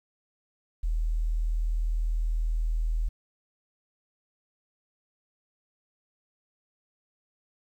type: tone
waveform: sine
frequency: 40.09 Hz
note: E1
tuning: 47 cents flat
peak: -24 dBFS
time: 0.83-3.09 s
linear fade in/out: 10 ms
effects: 10-bit